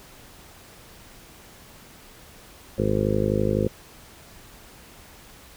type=harmonic tone; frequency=51.91 Hz; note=G#1; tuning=in tune; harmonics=1 / 2 / 3 / 4 / 5 / 6 / 7 / 8 / 9 / 10; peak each=-32 / -27 / -30 / -27 / -33 / -33 / -28 / -30 / -29 / -29 dBFS; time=2.78-3.68 s; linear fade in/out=5 ms; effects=pink hiss -48 dBFS RMS until 5.56 s